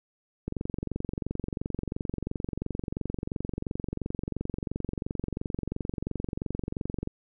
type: click train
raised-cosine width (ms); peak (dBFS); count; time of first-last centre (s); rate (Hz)
3; -18; 152; 0.48-7.074; 22.9
effects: none